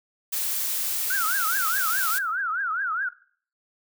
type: noise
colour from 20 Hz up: blue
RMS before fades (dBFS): -27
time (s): 0.32-2.19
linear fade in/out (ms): 10
type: tone with vibrato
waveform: sine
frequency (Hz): 1431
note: F6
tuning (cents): +42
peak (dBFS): -24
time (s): 1.1-3.09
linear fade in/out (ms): 5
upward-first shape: triangle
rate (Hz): 4.8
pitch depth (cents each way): 260
effects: noise-tail reverb RT60 0.5 s tail -19 dB re dry